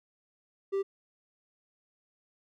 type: tone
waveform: triangle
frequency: 392 Hz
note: G4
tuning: in tune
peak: -25 dBFS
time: 0.72-0.83 s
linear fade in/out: 20 ms
effects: none